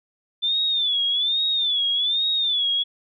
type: tone with vibrato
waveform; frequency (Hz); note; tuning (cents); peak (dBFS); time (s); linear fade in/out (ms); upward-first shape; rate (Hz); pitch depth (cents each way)
sine; 3520; A7; 0; -19; 0.42-2.84; 20; sine; 1.2; 120
effects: none